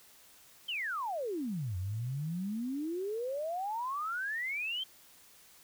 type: exponential two-way sweep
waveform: sine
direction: down then up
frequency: 3200 to 88 to 3200 Hz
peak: -33 dBFS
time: 0.68-4.84 s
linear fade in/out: 10 ms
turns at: 1.77 s
effects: white hiss -59 dBFS RMS until 5.63 s